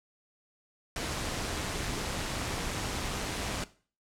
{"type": "noise with amplitude modulation", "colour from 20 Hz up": "pink", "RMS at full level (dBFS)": -32, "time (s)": [0.96, 3.64], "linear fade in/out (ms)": 2, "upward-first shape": "sine", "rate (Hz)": 202, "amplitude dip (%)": 45, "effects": ["noise-tail reverb RT60 0.4 s tail -17 dB re dry", "low-pass 9000 Hz 12 dB/octave"]}